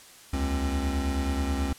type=tone cluster; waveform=square; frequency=69.4 / 78.7 / 269.3 Hz; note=C#2 / D#2 / C#4; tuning=+3 / +20 / -50 cents; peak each=-28 / -34 / -32 dBFS; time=0.33-1.73 s; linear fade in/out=5 ms; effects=white hiss -50 dBFS RMS until 1.78 s + low-pass 11000 Hz 12 dB/octave